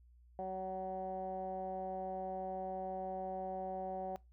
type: tone with low-pass filter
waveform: 15% pulse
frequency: 188.1 Hz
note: F#3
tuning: 29 cents sharp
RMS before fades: -41 dBFS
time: 0.39-4.16 s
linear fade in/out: 0 ms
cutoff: 700 Hz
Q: 7.6
effects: noise-tail reverb RT60 0.2 s tail -22 dB re dry + added 60 Hz sine -60 dBFS peak until 4.32 s

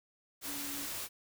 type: tone in noise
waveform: sine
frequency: 284.7 Hz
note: C#4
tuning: 46 cents sharp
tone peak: -45 dBFS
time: 0.44-0.88 s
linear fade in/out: 50 ms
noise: white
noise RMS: -40 dBFS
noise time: 0.41-1.09 s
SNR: -8 dB
effects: none

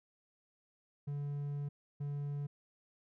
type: tone bursts at uneven times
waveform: triangle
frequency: 143.7 Hz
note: D3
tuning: 37 cents flat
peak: -34 dBFS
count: 2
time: 1.07-1.69 / 2-2.47 s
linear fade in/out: 10 ms
effects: none

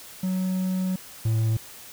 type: tone pair in turn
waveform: triangle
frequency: 185.9 / 111.54 Hz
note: F#3 / A2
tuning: +8 / +24 cents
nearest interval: major sixth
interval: 884 cents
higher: first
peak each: -21 / -18 dBFS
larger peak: second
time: 0.23-0.96 / 1.25-1.57 s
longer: first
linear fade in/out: 5 ms
effects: white hiss -44 dBFS RMS until 1.92 s

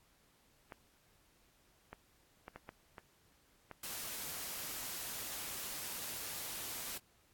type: clicks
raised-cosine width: 0.5 ms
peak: -31 dBFS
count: 7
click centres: 0.722 / 1.93 / 2.481 / 2.56 / 2.691 / 2.982 / 3.713 s
type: noise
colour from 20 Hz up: white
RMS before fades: -43 dBFS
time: 3.83-6.98 s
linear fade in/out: 5 ms
effects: pink hiss -70 dBFS RMS until 7.33 s + AAC 64 kbps

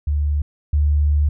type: tone pair in turn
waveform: sine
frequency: 73.42 / 73.7 Hz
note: D2 / D2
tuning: 0 / +7 cents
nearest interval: unison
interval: 7 cents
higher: second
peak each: -16 / -13 dBFS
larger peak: second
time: 0.07-0.42 / 0.73-1.29 s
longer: second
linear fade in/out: 5 ms
effects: none

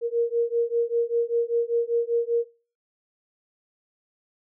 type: beating tone pair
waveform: sine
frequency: 466.2 / 471.3 Hz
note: A#4 / A#4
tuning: 0 / +19 cents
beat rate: 5.1 Hz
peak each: -24 dBFS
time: 0.01-2.46 s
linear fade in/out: 50 ms
effects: noise-tail reverb RT60 0.4 s tail -23 dB re dry

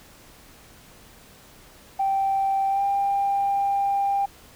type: tone with pitch glide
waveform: sine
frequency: 781 to 796 Hz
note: G5 to G5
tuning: -7 to +26 cents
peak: -19 dBFS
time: 1.99-4.26 s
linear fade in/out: 10 ms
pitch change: +33 cents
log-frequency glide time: 2.69-2.83 s
effects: tanh soft clip ceiling -15 dBFS + pink hiss -50 dBFS RMS until 4.55 s

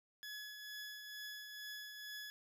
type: tone with tremolo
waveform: 20% pulse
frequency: 1696 Hz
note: G#6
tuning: 36 cents sharp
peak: -40 dBFS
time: 0.23-2.3 s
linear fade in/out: 0 ms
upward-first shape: triangle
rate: 2.2 Hz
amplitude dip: 45%
effects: none

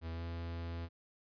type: tone with pitch glide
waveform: 45% pulse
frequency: 82.41 to 84.24 Hz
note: E2 to E2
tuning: 0 to +38 cents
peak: -39 dBFS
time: 0.01-0.89 s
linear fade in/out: 50 ms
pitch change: +38 cents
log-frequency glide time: 0.11-0.22 s
effects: resampled to 11025 Hz

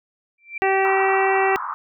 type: tone with exponential growth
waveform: sine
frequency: 2349 Hz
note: D7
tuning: in tune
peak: -24 dBFS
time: 0.38-0.58 s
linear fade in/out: 5 ms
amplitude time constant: 42 ms
type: harmonic tone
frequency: 386.1 Hz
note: G4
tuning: 26 cents flat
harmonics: 1 / 2 / 3 / 4 / 5 / 6 / 7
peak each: -20 / -20 / -30 / -30 / -24 / -30 / -29 dBFS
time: 0.62-1.56 s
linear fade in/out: 0 ms
type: band-pass noise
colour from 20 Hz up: white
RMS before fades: -29 dBFS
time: 0.85-1.74 s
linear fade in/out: 0 ms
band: 940 to 1300 Hz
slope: 48 dB/octave
effects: none

